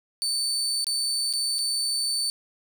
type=tone with dropouts; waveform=30% pulse; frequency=4533 Hz; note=C#8; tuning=38 cents sharp; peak=-21 dBFS; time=0.22-2.3 s; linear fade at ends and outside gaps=0 ms; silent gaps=0.844-0.868 / 1.328-1.336 / 1.585-1.59 s; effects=none